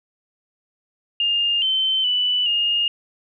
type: tone with pitch steps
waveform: sine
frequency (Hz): 2818 / 3083 / 2976 / 2839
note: F7 / G7 / F#7 / F7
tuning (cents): +15 / -29 / +9 / +28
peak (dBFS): -17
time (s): 1.2-2.88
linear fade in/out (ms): 2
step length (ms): 420
effects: none